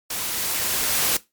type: noise with level ramp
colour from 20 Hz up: white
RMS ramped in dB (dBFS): -28 to -20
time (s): 0.1-1.17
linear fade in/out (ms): 5
effects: noise-tail reverb RT60 0.2 s tail -18 dB re dry + MP3 96 kbps